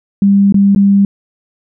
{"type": "tone with dropouts", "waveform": "sine", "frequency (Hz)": 198.9, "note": "G3", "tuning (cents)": 25, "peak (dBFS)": -5, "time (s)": [0.22, 1.05], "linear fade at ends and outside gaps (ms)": 2, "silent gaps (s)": [[0.524, 0.543], [0.749, 0.76]], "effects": []}